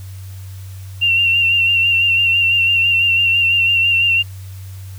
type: tone with vibrato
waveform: sine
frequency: 2750 Hz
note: F7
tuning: 27 cents flat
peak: -11 dBFS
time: 1.01-4.23 s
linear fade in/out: 20 ms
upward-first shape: sine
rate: 6 Hz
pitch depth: 33 cents each way
effects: added 95 Hz sine -29 dBFS peak until 4.98 s + white hiss -45 dBFS RMS until 4.98 s